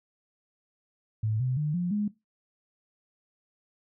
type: tone with pitch steps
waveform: sine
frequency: 108.8 / 127.9 / 150.35 / 176.75 / 207.8 Hz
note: A2 / C3 / D3 / F3 / G#3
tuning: -19 / -39 / +41 / +21 / +1 cents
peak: -25 dBFS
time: 1.23-2.08 s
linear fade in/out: 5 ms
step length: 170 ms
effects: noise-tail reverb RT60 0.2 s tail -18 dB re dry